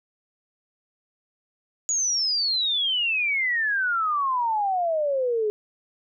sine exponential sweep, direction down, 6860 to 414.1 Hz, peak -21 dBFS, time 1.89-5.5 s, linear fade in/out 0 ms, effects none

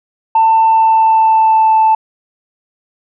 sine tone with pitch glide, 893 to 879.7 Hz, A5 to A5, +25 to -1 cents, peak -5 dBFS, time 0.35-1.95 s, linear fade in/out 5 ms, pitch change -26 cents, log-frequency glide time 0.66-1.75 s, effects tanh soft clip ceiling -3 dBFS

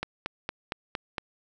click train, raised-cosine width 0.3 ms, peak -14 dBFS, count 6, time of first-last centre 0.03-1.182 s, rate 4.34 Hz, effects none

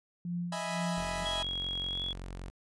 sine tone with tremolo, 174.3 Hz, F3, 3 cents flat, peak -31 dBFS, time 0.25-1.24 s, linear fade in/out 2 ms, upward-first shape sine, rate 2 Hz, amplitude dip 80%
sawtooth chord, E major seventh, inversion third, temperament equal, 622.3 / 659.3 / 830.6 / 987.8 Hz, D#5 / E5 / G#5 / B5, 0 / 0 / 0 / 0 cents, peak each -36 dBFS, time 0.52-1.43 s, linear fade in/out 5 ms
sawtooth tone, 45.28 Hz, F#1, 37 cents flat, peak -36 dBFS, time 0.97-2.5 s, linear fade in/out 0 ms
sine tone with pitch glide, 3308 to 3360 Hz, G#7 to G#7, -8 to +19 cents, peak -33 dBFS, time 1.25-2.13 s, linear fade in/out 10 ms, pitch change +27 cents, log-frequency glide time 1.88-2.01 s
effects resampled to 24000 Hz

